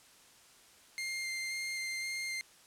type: tone with vibrato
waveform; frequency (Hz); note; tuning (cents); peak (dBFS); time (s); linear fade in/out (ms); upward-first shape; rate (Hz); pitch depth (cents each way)
sawtooth; 2106; C7; +11; -32; 0.98-2.41; 0; square; 1.9; 8
effects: white hiss -60 dBFS RMS until 2.66 s + low-pass 10000 Hz 12 dB/octave